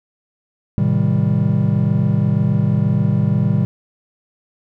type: chord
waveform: triangle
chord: A half-diminished seventh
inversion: none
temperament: just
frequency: 110 / 132 / 158.4 / 198 Hz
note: A2 / C3 / Eb3 / G3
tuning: 0 / +16 / +31 / +18 cents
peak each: -17 dBFS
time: 0.78-3.65 s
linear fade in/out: 0 ms
effects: none